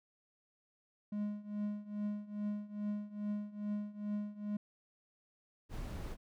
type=tone with tremolo; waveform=triangle; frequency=207.7 Hz; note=G#3; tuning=in tune; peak=-31 dBFS; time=1.12-4.57 s; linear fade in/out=5 ms; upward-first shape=triangle; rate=2.4 Hz; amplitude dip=90%
type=noise; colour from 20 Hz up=brown; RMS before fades=-42 dBFS; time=5.69-6.17 s; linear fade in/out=50 ms
effects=none